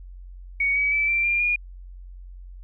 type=tone with pitch steps; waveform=sine; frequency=2237 / 2275 / 2313 / 2352 / 2392 / 2432 Hz; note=C#7 / C#7 / D7 / D7 / D7 / D#7; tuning=+15 / +44 / -27 / +2 / +31 / -40 cents; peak=-19 dBFS; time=0.6-1.56 s; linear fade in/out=5 ms; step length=160 ms; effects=added 45 Hz sine -38 dBFS peak until 2.63 s